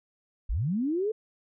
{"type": "linear sweep", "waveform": "sine", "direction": "up", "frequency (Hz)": [32.92, 449.7], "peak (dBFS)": -25, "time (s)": [0.49, 1.12], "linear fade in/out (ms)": 10, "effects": []}